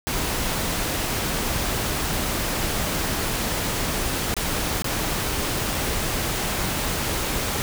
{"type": "noise with dropouts", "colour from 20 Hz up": "pink", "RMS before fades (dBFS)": -25, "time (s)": [0.07, 7.62], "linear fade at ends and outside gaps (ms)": 0, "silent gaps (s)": [[4.341, 4.366], [4.821, 4.844]], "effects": []}